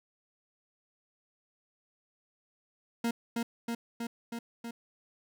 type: tone with echo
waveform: 40% pulse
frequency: 233.1 Hz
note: A#3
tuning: in tune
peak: -27 dBFS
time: 3.04-3.11 s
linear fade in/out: 5 ms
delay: 320 ms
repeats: 5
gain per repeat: -2 dB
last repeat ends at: 4.71 s
effects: none